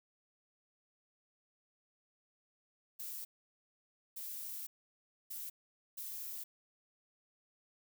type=noise bursts at uneven times; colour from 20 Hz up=violet; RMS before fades=-44 dBFS; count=4; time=2.99-3.25 / 4.16-4.67 / 5.3-5.5 / 5.97-6.44 s; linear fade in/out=10 ms; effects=none